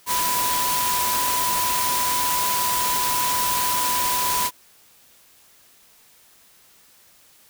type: tone in noise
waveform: sine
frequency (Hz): 990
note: B5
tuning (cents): +4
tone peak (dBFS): -23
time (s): 0.06-4.51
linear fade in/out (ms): 50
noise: white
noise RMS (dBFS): -24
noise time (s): 0.06-4.51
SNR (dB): -2
effects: white hiss -54 dBFS RMS until 7.49 s